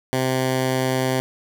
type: tone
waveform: 10% pulse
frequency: 130 Hz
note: C3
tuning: 11 cents flat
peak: -11 dBFS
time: 0.13-1.2 s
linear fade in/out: 0 ms
effects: none